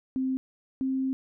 sine tone pair in turn, 261.6 / 264.3 Hz, C4 / C4, 0 / +18 cents, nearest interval unison, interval 18 cents, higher second, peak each -25 dBFS, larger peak neither, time 0.16-0.37 / 0.81-1.13 s, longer second, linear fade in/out 0 ms, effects none

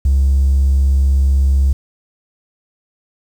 triangle tone, 68 Hz, C#2, 33 cents flat, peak -6 dBFS, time 0.05-1.73 s, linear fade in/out 5 ms, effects tanh soft clip ceiling -6 dBFS + 7-bit

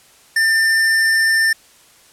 square tone, 1793 Hz, A6, 32 cents sharp, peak -13 dBFS, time 0.36-1.53 s, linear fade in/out 5 ms, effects white hiss -49 dBFS RMS until 2.12 s + low-pass 11000 Hz 12 dB/octave

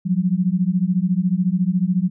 sine beating tone pair, 175.4 / 189.4 Hz, F3 / F#3, +8 / +41 cents, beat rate 14 Hz, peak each -19 dBFS, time 0.05-2.1 s, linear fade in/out 20 ms, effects none

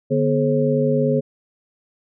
sine tone cluster, 147.1 / 244.1 / 425.7 / 536 Hz, D3 / B3 / G#4 / C5, +3 / -20 / +43 / +42 cents, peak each -21 dBFS, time 0.1-1.21 s, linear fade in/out 20 ms, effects none

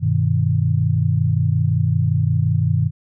sine chord, G augmented, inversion none, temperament equal, 98 / 123.47 / 155.56 Hz, G2 / B2 / D#3, 0 / 0 / 0 cents, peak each -19 dBFS, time 0-2.91 s, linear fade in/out 50 ms, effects none

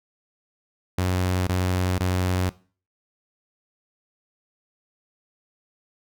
sawtooth tone bursts, 91.6 Hz, F#2, 17 cents flat, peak -17 dBFS, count 3, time 0.98-2.494 s, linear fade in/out 5 ms, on 490 ms, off 22 ms, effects noise-tail reverb RT60 0.4 s tail -20 dB re dry

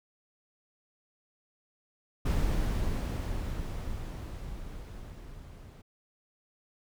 brown noise with level ramp, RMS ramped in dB -27 to -48 dBFS, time 2.25-5.82 s, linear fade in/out 10 ms, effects none

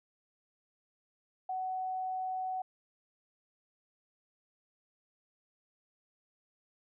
sine tone, 748 Hz, F#5, 19 cents sharp, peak -33 dBFS, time 1.49-2.62 s, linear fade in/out 5 ms, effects none

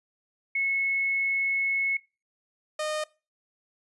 sine / sawtooth tone pair in turn, 2191 / 613.5 Hz, C#7 / D#5, -21 / -25 cents, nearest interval octave + minor seventh, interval 2204 cents, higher first, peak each -24 dBFS, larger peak neither, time 0.55-1.97 / 2.79-3.04 s, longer first, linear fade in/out 5 ms, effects noise-tail reverb RT60 0.3 s tail -21 dB re dry + resampled to 24000 Hz

